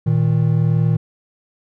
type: tone pair together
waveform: triangle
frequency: 116.54 / 157.56 Hz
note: A#2 / D#3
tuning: 0 / +22 cents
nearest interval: perfect fourth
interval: 522 cents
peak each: -14 dBFS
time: 0.06-0.97 s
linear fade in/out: 10 ms
effects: none